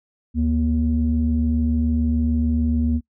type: tone pair together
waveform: sine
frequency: 74.87 / 237.7 Hz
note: D2 / A#3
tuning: +34 / +34 cents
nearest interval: octave + minor sixth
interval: 2000 cents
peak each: -19 dBFS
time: 0.34-3.01 s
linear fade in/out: 50 ms
effects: noise-tail reverb RT60 0.1 s tail -23 dB re dry + tanh soft clip ceiling -10 dBFS